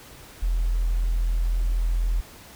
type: tone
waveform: sine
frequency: 42 Hz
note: E1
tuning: 33 cents sharp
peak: -19 dBFS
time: 0.42-2.21 s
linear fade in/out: 10 ms
effects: tanh soft clip ceiling -15 dBFS + pink hiss -46 dBFS RMS until 2.55 s